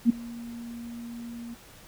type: tone with ADSR envelope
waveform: sine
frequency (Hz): 235.1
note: A#3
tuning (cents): +15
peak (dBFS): -13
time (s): 0.05-1.55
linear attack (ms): 46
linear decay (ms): 10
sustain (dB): -23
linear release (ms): 15
effects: pink hiss -51 dBFS RMS until 1.87 s